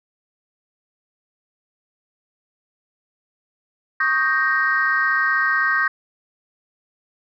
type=chord; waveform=sine; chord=Eb dominant seventh; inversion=third; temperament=equal; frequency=1108.7 / 1244.5 / 1568 / 1864.7 Hz; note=Db6 / Eb6 / G6 / Bb6; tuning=0 / 0 / 0 / 0 cents; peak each=-25 / -24 / -19 / -20 dBFS; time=4-5.88 s; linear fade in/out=5 ms; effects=tanh soft clip ceiling -8 dBFS